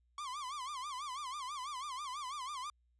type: tone with vibrato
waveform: 45% pulse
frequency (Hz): 1097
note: C#6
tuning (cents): -18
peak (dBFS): -40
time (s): 0.18-2.7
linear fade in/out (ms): 2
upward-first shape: sine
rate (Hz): 6.1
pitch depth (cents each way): 170
effects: added 60 Hz sine -70 dBFS peak until 2.99 s + resampled to 22050 Hz